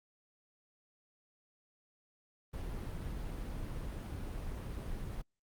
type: noise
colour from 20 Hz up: brown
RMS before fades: -40 dBFS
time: 2.53-5.22 s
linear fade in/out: 10 ms
effects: Opus 32 kbps